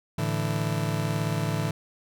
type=chord; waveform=40% pulse; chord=A suspended fourth; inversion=none; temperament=just; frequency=110 / 146.67 / 165 Hz; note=A2 / D3 / E3; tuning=0 / -2 / +2 cents; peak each=-29 dBFS; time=0.18-1.71 s; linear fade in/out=5 ms; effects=none